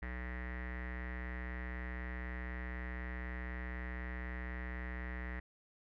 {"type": "tone with low-pass filter", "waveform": "square", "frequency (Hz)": 62, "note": "B1", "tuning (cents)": 7, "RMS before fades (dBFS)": -42, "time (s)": [0.02, 5.4], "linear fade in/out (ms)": 5, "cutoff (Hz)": 1900, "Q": 10, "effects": []}